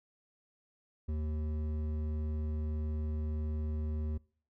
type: tone with hard clipping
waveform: sine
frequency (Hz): 76.8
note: D#2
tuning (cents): -22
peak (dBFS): -34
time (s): 1.08-4.18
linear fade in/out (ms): 10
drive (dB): 10
effects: noise-tail reverb RT60 0.5 s tail -25 dB re dry